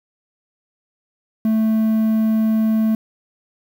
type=tone with quantisation; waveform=triangle; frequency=220 Hz; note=A3; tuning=in tune; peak=-12 dBFS; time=1.45-2.95 s; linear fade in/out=2 ms; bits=7; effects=none